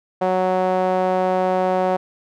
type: tone with band-pass filter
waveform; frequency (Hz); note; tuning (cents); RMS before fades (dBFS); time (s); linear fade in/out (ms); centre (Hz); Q
sawtooth; 185; F#3; 0; -19; 0.21-1.97; 10; 660; 2.4
effects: none